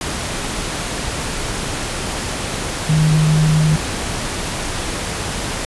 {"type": "tone in noise", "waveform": "sine", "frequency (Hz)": 155.3, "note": "D#3", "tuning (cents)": -3, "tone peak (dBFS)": -11, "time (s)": [2.89, 3.76], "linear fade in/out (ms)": 2, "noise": "pink", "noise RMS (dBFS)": -23, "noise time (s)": [0.01, 5.65], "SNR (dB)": 9, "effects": ["resampled to 24000 Hz"]}